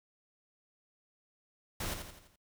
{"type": "noise with echo", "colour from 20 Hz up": "pink", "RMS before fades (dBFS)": -37, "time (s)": [1.8, 1.94], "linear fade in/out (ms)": 5, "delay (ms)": 84, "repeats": 5, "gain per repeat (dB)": -6, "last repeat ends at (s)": 2.36, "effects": ["noise-tail reverb RT60 0.1 s tail -25 dB re dry"]}